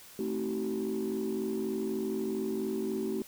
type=chord; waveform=sine; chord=A diminished seventh; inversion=none; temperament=just; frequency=220 / 264 / 316.8 / 380.2 Hz; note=A3 / C4 / Eb4 / Gb4; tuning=0 / +16 / +31 / +47 cents; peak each=-34 / -37 / -37 / -32 dBFS; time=0.19-3.22 s; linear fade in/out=2 ms; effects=tanh soft clip ceiling -25 dBFS + white hiss -52 dBFS RMS until 3.27 s